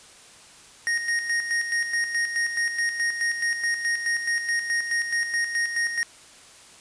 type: tone with tremolo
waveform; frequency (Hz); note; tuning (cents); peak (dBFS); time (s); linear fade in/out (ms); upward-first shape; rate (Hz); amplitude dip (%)
square; 1865; A#6; 0; -22; 0.87-6.03; 0; square; 4.7; 55
effects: white hiss -49 dBFS RMS until 6.8 s + resampled to 22050 Hz